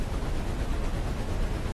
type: noise with tremolo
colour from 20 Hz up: brown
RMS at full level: -27 dBFS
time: 0-1.72 s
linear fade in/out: 0 ms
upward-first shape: triangle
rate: 8.5 Hz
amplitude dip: 35%
effects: AAC 32 kbps